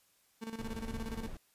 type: tone with tremolo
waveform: 35% pulse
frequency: 224.8 Hz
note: A3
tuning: 37 cents sharp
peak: -36 dBFS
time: 0.41-1.29 s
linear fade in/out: 20 ms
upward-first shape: square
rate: 17 Hz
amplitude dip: 70%
type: noise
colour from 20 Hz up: brown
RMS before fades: -43 dBFS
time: 0.59-1.37 s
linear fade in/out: 2 ms
effects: white hiss -70 dBFS RMS until 1.54 s + resampled to 32000 Hz